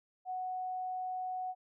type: tone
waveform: sine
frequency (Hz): 740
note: F#5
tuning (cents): 0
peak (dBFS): -35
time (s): 0.25-1.55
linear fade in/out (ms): 50
effects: none